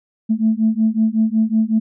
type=beating tone pair; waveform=sine; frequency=217.9 / 223.3 Hz; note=A3 / A3; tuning=-17 / +26 cents; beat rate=5.4 Hz; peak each=-16 dBFS; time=0.29-1.8 s; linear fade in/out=20 ms; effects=tanh soft clip ceiling -6 dBFS